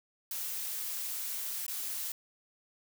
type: noise with dropouts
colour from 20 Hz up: blue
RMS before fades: -37 dBFS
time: 0.31-2.12 s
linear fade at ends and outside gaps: 2 ms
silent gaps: 1.665-1.68 s
effects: none